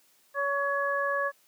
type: harmonic tone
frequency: 562 Hz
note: C#5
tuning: 24 cents sharp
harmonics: 1 / 2 / 3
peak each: -30 / -30 / -30 dBFS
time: 0.34-1.32 s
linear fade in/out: 50 ms
effects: white hiss -64 dBFS RMS until 1.47 s + high-pass 150 Hz 12 dB/octave